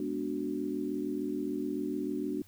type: chord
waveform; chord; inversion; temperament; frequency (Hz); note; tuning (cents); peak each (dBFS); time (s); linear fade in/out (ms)
sine; G# half-diminished seventh; none; equal; 207.7 / 246.9 / 293.7 / 370; G#3 / B3 / D4 / F#4; 0 / 0 / 0 / 0; -40 / -38 / -34 / -37; 0-2.42; 2
effects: added 92 Hz sine -58 dBFS peak until 2.47 s + white hiss -62 dBFS RMS until 2.47 s